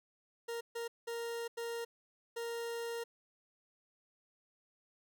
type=tone bursts at uneven times; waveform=40% pulse; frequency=466.2 Hz; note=A#4; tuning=in tune; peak=-37 dBFS; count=5; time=0.48-0.61 / 0.75-0.88 / 1.07-1.48 / 1.57-1.85 / 2.36-3.04 s; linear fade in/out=10 ms; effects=none